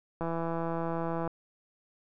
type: click train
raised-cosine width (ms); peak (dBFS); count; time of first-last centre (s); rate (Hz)
1; -20; 178; 0.21-1.276; 166
effects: none